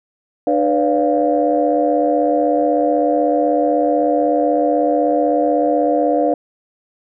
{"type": "tone cluster", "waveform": "sine", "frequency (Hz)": [299.4, 496.9, 573, 700], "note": ["D4", "B4", "D5", "F5"], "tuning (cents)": [33, 11, -43, 4], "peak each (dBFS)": -18, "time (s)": [0.47, 6.34], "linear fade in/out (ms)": 2, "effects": ["tanh soft clip ceiling -2 dBFS"]}